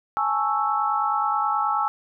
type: chord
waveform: sine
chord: A major seventh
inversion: third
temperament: equal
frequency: 830.6 / 880 / 1108.7 / 1318.5 Hz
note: G#5 / A5 / C#6 / E6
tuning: 0 / 0 / 0 / 0 cents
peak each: -25 / -28 / -28 / -24 dBFS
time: 0.17-1.88 s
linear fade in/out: 0 ms
effects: none